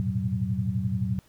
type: tone cluster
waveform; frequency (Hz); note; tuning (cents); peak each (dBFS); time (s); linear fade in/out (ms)
sine; 88.3 / 106.9 / 118.5 / 130.2 / 187.8; F2 / A2 / A#2 / C3 / F#3; +20 / -49 / +29 / -8 / +26; -34 / -31 / -29 / -36 / -29; 0-1.19; 0
effects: pink hiss -61 dBFS RMS until 1.28 s